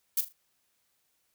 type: noise with echo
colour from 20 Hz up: violet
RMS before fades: -26 dBFS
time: 0.17-0.21 s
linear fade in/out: 5 ms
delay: 39 ms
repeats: 3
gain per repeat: -11 dB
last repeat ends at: 0.327 s
effects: white hiss -74 dBFS RMS until 1.34 s